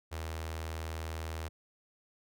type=tone with notch filter; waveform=sawtooth; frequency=80 Hz; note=D#2; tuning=49 cents sharp; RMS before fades=-39 dBFS; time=0.11-1.49 s; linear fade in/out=20 ms; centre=190 Hz; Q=0.58; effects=none